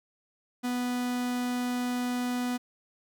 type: tone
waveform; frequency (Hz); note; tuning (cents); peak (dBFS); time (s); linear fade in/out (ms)
45% pulse; 246.8; B3; -1; -28; 0.63-2.58; 20
effects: none